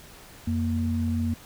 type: tone pair together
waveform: sine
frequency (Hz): 88.89 / 233.1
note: F2 / A#3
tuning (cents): +31 / 0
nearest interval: octave + perfect fourth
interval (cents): 1669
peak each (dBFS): -26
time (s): 0.47-1.34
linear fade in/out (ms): 5
effects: pink hiss -48 dBFS RMS until 1.45 s